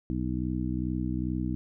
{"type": "harmonic tone", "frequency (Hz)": 62.4, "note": "B1", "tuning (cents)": 19, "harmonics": [1, 2, 3, 4, 5], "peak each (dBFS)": [-34, -34, -34, -34, -34], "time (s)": [0.1, 1.55], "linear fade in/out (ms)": 0, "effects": []}